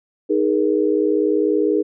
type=chord; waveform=sine; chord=D# suspended fourth; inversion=none; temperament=equal with one note detuned; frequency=311.1 / 415.3 / 475.4 Hz; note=D#4 / G#4 / A#4; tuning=0 / 0 / +34 cents; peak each=-19 / -18 / -21 dBFS; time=0.29-1.83 s; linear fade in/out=20 ms; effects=none